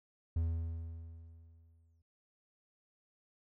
triangle tone with exponential decay, 82.41 Hz, E2, in tune, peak -27 dBFS, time 0.36-2.02 s, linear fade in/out 5 ms, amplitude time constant 360 ms, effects none

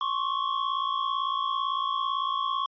square tone pair together, 1066.1 / 1124 Hz, C6 / C#6, +32 / +24 cents, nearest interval minor second, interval 92 cents, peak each -30 / -29 dBFS, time 0.01-2.66 s, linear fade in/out 2 ms, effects resampled to 11025 Hz

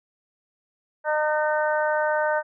harmonic tone, 304.6 Hz, D#4, 37 cents flat, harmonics 2 / 3 / 4 / 5 / 6, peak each -23 / -26 / -34 / -27 / -35 dBFS, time 1.04-2.43 s, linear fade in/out 50 ms, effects none

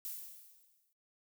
violet noise with exponential decay, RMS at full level -40 dBFS, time 0.05-0.93 s, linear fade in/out 0 ms, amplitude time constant 190 ms, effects noise-tail reverb RT60 0.1 s tail -20 dB re dry

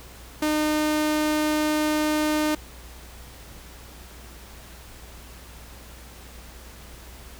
sawtooth tone, 304.8 Hz, D#4, 36 cents flat, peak -17 dBFS, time 0.42-2.55 s, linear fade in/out 5 ms, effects added 60 Hz sine -44 dBFS peak until 7.39 s + pink hiss -46 dBFS RMS until 7.39 s

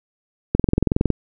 click train, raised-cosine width 3 ms, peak -3 dBFS, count 13, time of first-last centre 0.55-1.103 s, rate 21.7 Hz, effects none

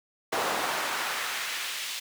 brown noise with high-pass filter sweep, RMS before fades -31 dBFS, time 0.32-2 s, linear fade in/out 10 ms, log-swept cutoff 620 to 3200 Hz, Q 1, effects none

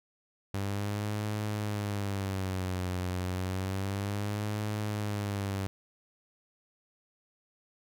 sawtooth tone with vibrato, 98 Hz, G2, in tune, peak -27 dBFS, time 0.54-5.67 s, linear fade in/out 0 ms, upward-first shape sine, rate 0.3 Hz, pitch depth 130 cents each way, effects none

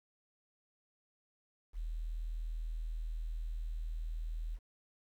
sine tone with quantisation, 40.18 Hz, E1, 44 cents flat, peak -36 dBFS, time 1.73-4.59 s, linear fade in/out 50 ms, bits 11, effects none

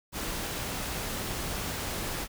pink noise, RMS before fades -34 dBFS, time 0.12-2.28 s, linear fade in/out 50 ms, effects none

